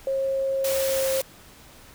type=tone with pitch glide; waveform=sine; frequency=539 to 532.5 Hz; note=C#5 to C5; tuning=-49 to +30 cents; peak=-22 dBFS; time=0.07-1.21 s; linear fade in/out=2 ms; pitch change=-21 cents; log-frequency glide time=0.73-1.1 s
type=band-stop noise; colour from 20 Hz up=white; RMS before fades=-30 dBFS; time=0.64-1.22 s; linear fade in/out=5 ms; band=150 to 230 Hz; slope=96 dB/octave
effects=pink hiss -49 dBFS RMS until 1.94 s